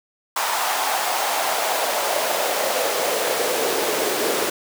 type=noise with high-pass filter sweep; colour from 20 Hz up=pink; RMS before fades=-22 dBFS; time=0.36-4.5 s; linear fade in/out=5 ms; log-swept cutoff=870 to 390 Hz; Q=2.9; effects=none